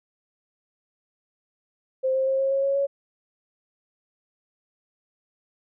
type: tone with pitch steps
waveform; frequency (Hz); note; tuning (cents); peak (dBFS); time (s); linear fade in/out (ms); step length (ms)
sine; 523.3 / 528.8 / 534.3 / 539.9 / 545.5 / 551.2 / 557; C5 / C5 / C5 / C#5 / C#5 / C#5 / C#5; 0 / +18 / +36 / -46 / -28 / -10 / +8; -20; 2.03-2.87; 20; 120
effects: none